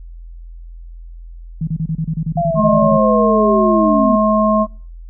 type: tone bursts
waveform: sine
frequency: 160 Hz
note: D#3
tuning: 49 cents sharp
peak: -16 dBFS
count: 15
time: 1.61-2.975 s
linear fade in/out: 5 ms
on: 63 ms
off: 30 ms
type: linear sweep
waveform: sine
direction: down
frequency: 698.5 to 233.1 Hz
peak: -15 dBFS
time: 2.37-4.16 s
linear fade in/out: 5 ms
type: harmonic tone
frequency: 213.9 Hz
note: A3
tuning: 49 cents flat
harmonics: 1 / 3 / 5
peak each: -14 / -15 / -16 dBFS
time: 2.55-4.67 s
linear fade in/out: 50 ms
effects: noise-tail reverb RT60 0.4 s tail -24 dB re dry + added 42 Hz sine -31 dBFS peak until 5.09 s